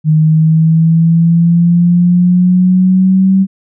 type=exponential sweep; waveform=sine; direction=up; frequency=154.6 to 192.9 Hz; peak=-5 dBFS; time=0.04-3.47 s; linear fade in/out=50 ms; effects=none